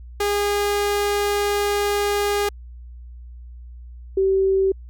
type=tone pair in turn; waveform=sawtooth / sine; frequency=408.8 / 385.1 Hz; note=G#4 / G4; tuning=-27 / -31 cents; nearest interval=minor second; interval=104 cents; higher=first; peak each=-15 dBFS; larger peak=neither; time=0.2-2.49 / 4.17-4.72 s; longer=first; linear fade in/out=5 ms; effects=added 60 Hz sine -36 dBFS peak until 4.89 s